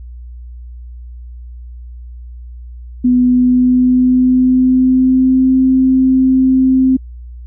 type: tone with pitch glide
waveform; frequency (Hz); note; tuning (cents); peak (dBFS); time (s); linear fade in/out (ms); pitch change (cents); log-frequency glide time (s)
sine; 248.7 to 260.8; B3 to C4; +12 to -5; -7; 3.04-6.97; 10; +83; 3.23-5.56
effects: added 60 Hz sine -28 dBFS peak until 7.46 s